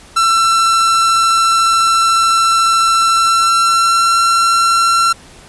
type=tone with pitch glide; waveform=45% pulse; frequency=1343 to 1358.6 Hz; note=E6 to F6; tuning=+32 to -48 cents; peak=-9 dBFS; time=0.16-5.13 s; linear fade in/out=10 ms; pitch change=+20 cents; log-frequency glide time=3.08-4.18 s; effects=pink hiss -40 dBFS RMS until 5.48 s + resampled to 24000 Hz